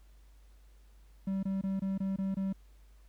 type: tone bursts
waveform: triangle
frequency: 193.1 Hz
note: G3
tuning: 26 cents flat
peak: -28 dBFS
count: 7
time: 1.27-2.528 s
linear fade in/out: 5 ms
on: 160 ms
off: 23 ms
effects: added 50 Hz sine -55 dBFS peak until 3.08 s + pink hiss -70 dBFS RMS until 3.08 s